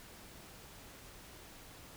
silence, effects pink hiss -54 dBFS RMS until 1.96 s

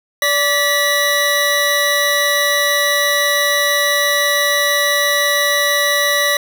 25% pulse tone pair together, 580 / 1951 Hz, D5 / B6, -22 / -22 cents, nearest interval octave + major sixth, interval 2100 cents, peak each -14 / -11 dBFS, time 0.22-6.37 s, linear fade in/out 2 ms, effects none

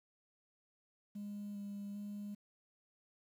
sine tone with pitch steps, 204.8 / 201.9 / 205 Hz, G#3 / G#3 / G#3, -24 / -49 / -22 cents, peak -40 dBFS, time 1.15-2.35 s, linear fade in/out 10 ms, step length 400 ms, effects tanh soft clip ceiling -40 dBFS + 11-bit

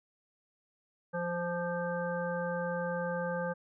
harmonic tone with a mistuned harmonic, 174 Hz, F3, 6 cents flat, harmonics 1 / 3 / 5 / 7 / 9, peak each -37 / -34 / -41 / -44 / -40 dBFS, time 1.13-3.54 s, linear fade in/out 20 ms, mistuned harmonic 7, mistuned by -18 cents, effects none

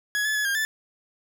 40% pulse tone with pitch steps, 1679 / 1724 / 1701 / 1610 / 1751 Hz, G#6 / A6 / G#6 / G6 / A6, +18 / -36 / +41 / +46 / -9 cents, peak -22 dBFS, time 0.15-0.65 s, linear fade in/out 0 ms, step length 100 ms, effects none

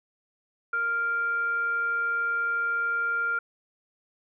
sine tone with frequency modulation, 1396.9 Hz, F6, in tune, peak -24 dBFS, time 0.73-3.39 s, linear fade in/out 5 ms, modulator 931 Hz, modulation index 0.22, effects none

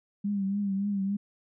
sine tone with vibrato, 199 Hz, G3, 26 cents sharp, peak -26 dBFS, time 0.24-1.17 s, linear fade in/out 10 ms, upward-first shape triangle, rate 3.5 Hz, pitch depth 65 cents each way, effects none

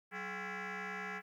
sine tone with frequency modulation, 187.2 Hz, F#3, 20 cents sharp, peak -37 dBFS, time 0.11-1.22 s, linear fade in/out 50 ms, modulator 305 Hz, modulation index 7, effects tanh soft clip ceiling -38 dBFS + 12-bit

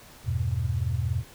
sine chord, E minor, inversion none, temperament equal with one note detuned, 82.41 / 99.54 / 123.47 Hz, E2 / G2 / B2, 0 / +27 / 0 cents, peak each -29 / -29 / -28 dBFS, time 0.24-1.24 s, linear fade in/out 50 ms, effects pink hiss -50 dBFS RMS until 1.34 s

